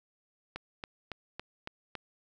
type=click train; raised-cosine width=0.3 ms; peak=-22 dBFS; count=6; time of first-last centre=0.56-1.953 s; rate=3.59 Hz; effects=none